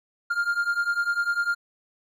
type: beating tone pair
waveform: triangle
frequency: 1396.9 / 1406.9 Hz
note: F6 / F6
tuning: 0 / +12 cents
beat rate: 10 Hz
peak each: -25 / -23 dBFS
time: 0.3-1.55 s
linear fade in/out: 10 ms
effects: none